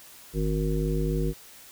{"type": "harmonic tone", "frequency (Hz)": 51.91, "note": "G#1", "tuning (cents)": 0, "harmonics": [1, 3, 5, 7, 9], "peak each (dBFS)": [-27, -28, -34, -32, -34], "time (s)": [0.33, 1.34], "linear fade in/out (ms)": 50, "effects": ["white hiss -49 dBFS RMS until 1.71 s"]}